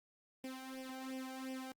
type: tone with flanger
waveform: sawtooth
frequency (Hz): 261.6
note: C4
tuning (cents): 0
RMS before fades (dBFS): -45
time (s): 0.44-1.72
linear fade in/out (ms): 2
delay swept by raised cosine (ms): 0.36 to 1.34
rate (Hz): 2.8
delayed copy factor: +0.9
effects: Opus 24 kbps